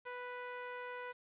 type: tone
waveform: 15% pulse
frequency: 493.9 Hz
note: B4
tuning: in tune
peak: -36 dBFS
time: 0.05-1.13 s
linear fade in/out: 20 ms
effects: resampled to 8000 Hz + 11-bit